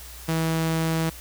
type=tone; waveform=sawtooth; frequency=162.2 Hz; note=E3; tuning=28 cents flat; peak=-18 dBFS; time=0.28-1.1 s; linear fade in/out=10 ms; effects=added 60 Hz sine -42 dBFS peak until 1.2 s + white hiss -43 dBFS RMS until 1.2 s